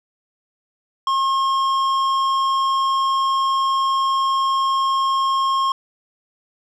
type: tone with tanh clipping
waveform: sine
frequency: 1075 Hz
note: C6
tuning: 47 cents sharp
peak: -18 dBFS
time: 1.07-5.72 s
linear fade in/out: 2 ms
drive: 11 dB
effects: none